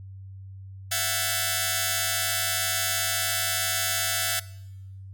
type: tone cluster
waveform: 5% pulse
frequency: 665 / 739 / 1599 / 1753 Hz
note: E5 / F#5 / G6 / A6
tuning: +15 / -2 / +34 / -7 cents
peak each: -19 dBFS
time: 0.91-4.4 s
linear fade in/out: 10 ms
effects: noise-tail reverb RT60 1.0 s tail -21 dB re dry + added 96 Hz sine -39 dBFS peak until 5.13 s